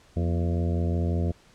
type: harmonic tone with a mistuned harmonic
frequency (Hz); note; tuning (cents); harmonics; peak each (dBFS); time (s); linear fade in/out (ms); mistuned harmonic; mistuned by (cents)
85.5; F2; -36; 1 / 2 / 3 / 4 / 5 / 6 / 7 / 8; -24 / -30 / -34 / -36 / -38 / -40 / -41 / -42; 0.16-1.32; 10; 3; -85
effects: pink hiss -57 dBFS RMS until 1.54 s + low-pass 8000 Hz 12 dB/octave